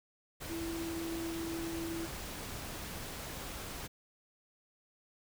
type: tone in noise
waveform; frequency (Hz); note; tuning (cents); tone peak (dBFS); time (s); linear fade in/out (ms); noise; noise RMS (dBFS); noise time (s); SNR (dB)
sine; 331.4; E4; +9; -37; 0.49-2.07; 20; pink; -43; 0.4-3.88; +3
effects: none